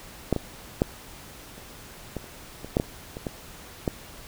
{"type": "clicks", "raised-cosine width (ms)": 2, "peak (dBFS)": [-7, -13, -6, -30, -17, -30, -22, -7, -10, -21, -15, -10], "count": 12, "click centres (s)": [0.327, 0.363, 0.819, 1.58, 2.167, 2.242, 2.646, 2.769, 2.799, 3.169, 3.268, 3.878], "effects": ["pink hiss -45 dBFS RMS until 4.27 s"]}